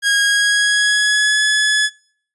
sawtooth tone with pitch glide, 1638 to 1705.6 Hz, G#6 to G#6, -24 to +46 cents, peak -9 dBFS, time 0.02-1.9 s, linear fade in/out 50 ms, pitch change +70 cents, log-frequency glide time 0.25-1.42 s, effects noise-tail reverb RT60 0.6 s tail -25 dB re dry + resampled to 24000 Hz

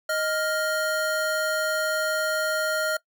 square tone pair together, 624.5 / 1402 Hz, D#5 / F6, +6 / +6 cents, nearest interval octave + major second, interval 1400 cents, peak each -27 dBFS, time 0.09-2.97 s, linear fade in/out 5 ms, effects noise-tail reverb RT60 0.1 s tail -21 dB re dry

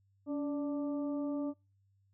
harmonic tone with a mistuned harmonic, 293.9 Hz, D4, 1 cent sharp, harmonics 1 / 2 / 3 / 4, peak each -33 / -41 / -53 / -53 dBFS, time 0.26-1.54 s, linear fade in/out 50 ms, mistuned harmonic 1, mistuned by -52 cents, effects noise-tail reverb RT60 0.3 s tail -26 dB re dry + added 98 Hz sine -68 dBFS peak until 2.13 s

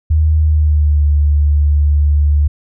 sine tone with pitch glide, 77.78 to 73.41 Hz, D#2 to D2, 0 to 0 cents, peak -8 dBFS, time 0.1-2.48 s, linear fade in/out 10 ms, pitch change -100 cents, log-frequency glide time 0.38-1.05 s, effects none

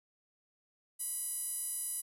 5% pulse tone with band-pass filter, 987.8 Hz, B5, in tune, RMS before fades -38 dBFS, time 0.99-2.02 s, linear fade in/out 20 ms, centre 11000 Hz, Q 6.5, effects none

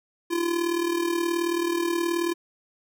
square tone with amplitude modulation, 341.4 Hz, F4, 39 cents flat, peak -21 dBFS, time 0.3-2.34 s, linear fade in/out 20 ms, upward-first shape sine, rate 38.7 Hz, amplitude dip 65%, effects none

